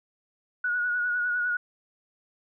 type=tone with vibrato; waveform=sine; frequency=1458 Hz; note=F#6; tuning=26 cents flat; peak=-24 dBFS; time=0.64-1.57 s; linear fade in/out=5 ms; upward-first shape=sine; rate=9.9 Hz; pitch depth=32 cents each way; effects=none